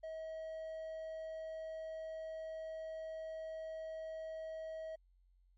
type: tone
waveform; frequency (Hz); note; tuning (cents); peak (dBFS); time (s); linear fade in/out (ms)
triangle; 639; D#5; +46; -40; 0.03-4.96; 10
effects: added 45 Hz sine -66 dBFS peak until 5.57 s + MP3 32 kbps